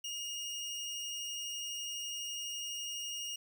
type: tone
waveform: 25% pulse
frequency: 2852 Hz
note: F7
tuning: 36 cents sharp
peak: -34 dBFS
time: 0.04-3.36 s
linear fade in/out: 5 ms
effects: none